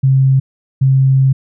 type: tone bursts at uneven times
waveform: sine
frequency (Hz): 133.7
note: C3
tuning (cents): +38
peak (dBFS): -7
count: 2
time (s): 0.03-0.4 / 0.81-1.33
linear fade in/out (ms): 10
effects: none

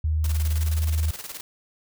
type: tone with pitch glide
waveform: sine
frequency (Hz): 77.78 to 78.82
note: D#2 to D#2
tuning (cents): 0 to +23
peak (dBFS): -20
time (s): 0.04-1.11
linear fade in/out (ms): 5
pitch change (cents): +23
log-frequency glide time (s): 0.51-0.64
type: noise with tremolo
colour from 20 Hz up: white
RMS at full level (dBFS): -35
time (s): 0.24-1.41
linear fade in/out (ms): 2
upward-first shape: square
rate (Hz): 19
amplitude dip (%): 65
effects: none

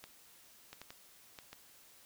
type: clicks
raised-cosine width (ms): 0.2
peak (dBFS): -30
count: 6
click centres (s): 0.04 / 0.73 / 0.816 / 0.905 / 1.388 / 1.53
effects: white hiss -61 dBFS RMS until 2.05 s

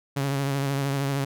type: tone with vibrato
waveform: sawtooth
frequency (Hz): 138.59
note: C#3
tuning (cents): 0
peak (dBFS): -20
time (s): 0.16-1.25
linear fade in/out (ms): 10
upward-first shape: triangle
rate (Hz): 13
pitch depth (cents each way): 44
effects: none

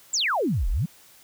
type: exponential two-way sweep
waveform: sine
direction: down then up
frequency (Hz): 7980 to 32.96 to 194.7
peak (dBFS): -21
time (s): 0.13-0.86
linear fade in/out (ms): 10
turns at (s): 0.69
effects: white hiss -53 dBFS RMS until 1.23 s

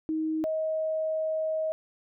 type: tone pair in turn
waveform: sine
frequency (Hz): 315.2 / 631.9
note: D#4 / D#5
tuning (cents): +23 / +27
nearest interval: octave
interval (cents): 1204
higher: second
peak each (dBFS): -26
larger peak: neither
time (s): 0.09-0.44 / 0.44-1.72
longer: second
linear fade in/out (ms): 0
effects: none

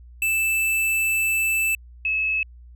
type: tone pair in turn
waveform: square / sine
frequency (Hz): 2641 / 2591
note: E7 / E7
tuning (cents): +3 / -30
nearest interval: unison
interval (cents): 33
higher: first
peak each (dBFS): -20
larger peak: neither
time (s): 0.22-1.75 / 2.05-2.43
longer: first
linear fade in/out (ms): 2
effects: added 60 Hz sine -42 dBFS peak until 2.75 s

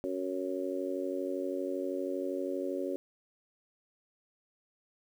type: harmonic tone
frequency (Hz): 92.6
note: F#2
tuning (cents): +2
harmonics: 3 / 4 / 5 / 6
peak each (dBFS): -37 / -36 / -41 / -37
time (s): 0.04-2.96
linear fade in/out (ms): 0
effects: 10-bit

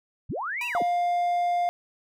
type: linear two-way sweep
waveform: sine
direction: up then down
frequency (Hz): 43.19 to 2800 to 78.7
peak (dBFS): -28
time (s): 0.29-0.83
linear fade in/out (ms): 10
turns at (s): 0.67
type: tone with exponential decay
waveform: sawtooth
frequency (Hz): 966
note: B5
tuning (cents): -39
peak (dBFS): -28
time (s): 0.61-1.12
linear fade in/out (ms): 2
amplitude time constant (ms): 110
type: tone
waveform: triangle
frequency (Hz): 703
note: F5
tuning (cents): +11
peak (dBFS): -20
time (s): 0.75-1.69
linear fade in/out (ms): 0
effects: none

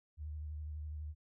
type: tone with vibrato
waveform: sine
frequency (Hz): 76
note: D#2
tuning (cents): -40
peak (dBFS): -40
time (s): 0.17-1.15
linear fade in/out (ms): 50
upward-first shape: sine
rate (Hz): 12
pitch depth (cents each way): 36
effects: none

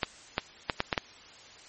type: clicks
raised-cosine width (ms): 0.3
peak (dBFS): -9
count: 6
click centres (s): 0.032 / 0.381 / 0.698 / 0.804 / 0.928 / 0.978
effects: white hiss -51 dBFS RMS until 1.68 s + MP3 32 kbps

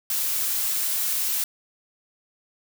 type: noise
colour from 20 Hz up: blue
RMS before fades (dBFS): -25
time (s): 0.1-1.44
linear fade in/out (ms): 2
effects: none

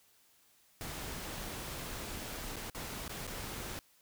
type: noise with dropouts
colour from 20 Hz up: pink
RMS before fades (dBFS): -42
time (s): 0.81-3.79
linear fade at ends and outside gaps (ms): 0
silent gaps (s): 2.559-2.566 / 2.699-2.748 / 3.079-3.094 / 3.268-3.276
effects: white hiss -67 dBFS RMS until 4.01 s

